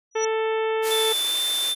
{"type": "tone with exponential growth", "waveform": "sine", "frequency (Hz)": 5850, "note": "F#8", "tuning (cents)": -21, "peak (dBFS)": -22, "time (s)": [0.11, 0.25], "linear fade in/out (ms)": 5, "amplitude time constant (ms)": 29}
{"type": "harmonic tone", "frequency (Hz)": 441.9, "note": "A4", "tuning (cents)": 7, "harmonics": [1, 2, 3, 4, 5, 6, 7, 8], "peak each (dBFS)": [-22, -30, -35, -36, -37, -39, -42, -45], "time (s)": [0.15, 1.13], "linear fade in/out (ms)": 10}
{"type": "high-pass noise", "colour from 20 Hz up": "white", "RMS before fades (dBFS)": -30, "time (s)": [0.82, 1.75], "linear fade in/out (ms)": 50, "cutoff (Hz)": 290, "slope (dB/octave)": 48}
{"type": "tone with pitch glide", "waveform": "square", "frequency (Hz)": [3520, 3553], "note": ["A7", "A7"], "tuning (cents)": [0, 16], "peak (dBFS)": -23, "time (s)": [0.9, 1.75], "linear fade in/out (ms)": 20, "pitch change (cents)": 16, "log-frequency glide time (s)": [1.21, 1.34]}
{"effects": ["resampled to 32000 Hz"]}